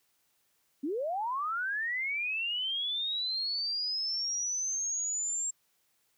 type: linear sweep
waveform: sine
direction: up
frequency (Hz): 256.8 to 7500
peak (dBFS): -30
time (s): 0.83-5.51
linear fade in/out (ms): 10
effects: white hiss -73 dBFS RMS until 6.17 s + high-pass 60 Hz 12 dB/octave